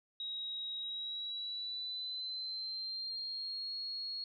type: tone with pitch glide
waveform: sine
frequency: 3815 to 4307 Hz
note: A#7 to C8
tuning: +39 to +49 cents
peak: -38 dBFS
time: 0.2-4.24 s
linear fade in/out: 2 ms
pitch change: +210 cents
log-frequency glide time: 0.8-3.74 s
effects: none